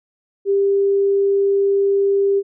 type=tone; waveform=sine; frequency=396.7 Hz; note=G4; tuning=21 cents sharp; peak=-13 dBFS; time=0.45-2.43 s; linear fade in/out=50 ms; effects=none